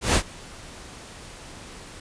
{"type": "noise with ADSR envelope", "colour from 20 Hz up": "pink", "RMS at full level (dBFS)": -18, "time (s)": [0.01, 2], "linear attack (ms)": 140, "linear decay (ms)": 74, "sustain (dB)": -24, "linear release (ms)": 3, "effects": ["resampled to 22050 Hz"]}